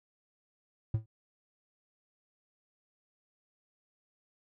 triangle tone with exponential decay, 110 Hz, A2, in tune, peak -21 dBFS, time 0.94-1.06 s, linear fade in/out 5 ms, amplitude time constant 25 ms, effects none

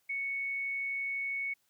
sine tone, 2217 Hz, C#7, in tune, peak -32 dBFS, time 0.09-1.54 s, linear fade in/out 10 ms, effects white hiss -74 dBFS RMS until 1.69 s + high-pass 60 Hz 12 dB/octave

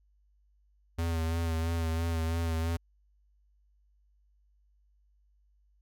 square tone with vibrato, 82.41 Hz, E2, in tune, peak -29 dBFS, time 0.98-2.77 s, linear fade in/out 10 ms, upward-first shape sine, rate 3 Hz, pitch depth 33 cents each way, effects added 50 Hz sine -64 dBFS peak until 5.81 s

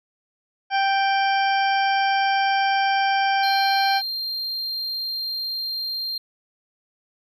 harmonic tone, 784 Hz, G5, in tune, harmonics 1 / 2 / 3 / 4 / 6 / 7, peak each -19 / -25 / -29 / -31 / -35 / -36 dBFS, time 0.7-4.02 s, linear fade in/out 50 ms
triangle tone, 4186 Hz, C8, in tune, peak -24 dBFS, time 3.43-6.18 s, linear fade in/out 5 ms
effects none

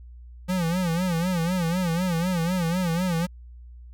square tone with vibrato, 174.61 Hz, F3, in tune, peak -23 dBFS, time 0.48-3.27 s, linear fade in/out 20 ms, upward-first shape sine, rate 4 Hz, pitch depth 120 cents each way, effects added 60 Hz sine -41 dBFS peak until 3.93 s

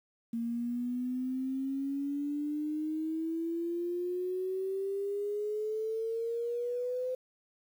sine exponential sweep, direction up, 230 to 512 Hz, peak -31 dBFS, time 0.33-7.15 s, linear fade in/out 5 ms, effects 10-bit

